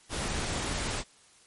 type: noise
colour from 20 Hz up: pink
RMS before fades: -32 dBFS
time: 0.09-1.04 s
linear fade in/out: 50 ms
effects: white hiss -59 dBFS RMS until 1.46 s + MP3 48 kbps